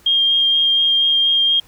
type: tone with vibrato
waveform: sine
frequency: 3217 Hz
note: G7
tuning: 44 cents sharp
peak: -12 dBFS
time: 0.06-1.6 s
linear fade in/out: 5 ms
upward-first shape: sine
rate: 4.2 Hz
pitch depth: 10 cents each way
effects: pink hiss -50 dBFS RMS until 1.67 s